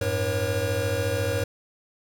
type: tone cluster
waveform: square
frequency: 92.8 / 106.9 / 480.1 / 549 Hz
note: F#2 / A2 / B4 / C#5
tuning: +6 / -49 / -49 / -17 cents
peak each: -30 dBFS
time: 0.01-1.44 s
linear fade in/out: 5 ms
effects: none